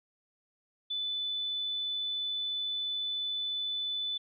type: tone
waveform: sine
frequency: 3497 Hz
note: A7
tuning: 11 cents flat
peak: -31 dBFS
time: 0.9-4.18 s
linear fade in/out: 10 ms
effects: none